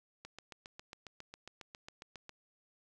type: click train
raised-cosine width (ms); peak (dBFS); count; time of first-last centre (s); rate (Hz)
0.2; -30; 16; 0.25-2.294; 7.34
effects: none